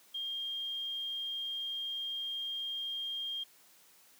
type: tone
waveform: sine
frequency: 3214 Hz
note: G7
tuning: 43 cents sharp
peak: -35 dBFS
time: 0.14-3.44 s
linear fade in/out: 10 ms
effects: white hiss -62 dBFS RMS until 4.19 s + high-pass 150 Hz 12 dB/octave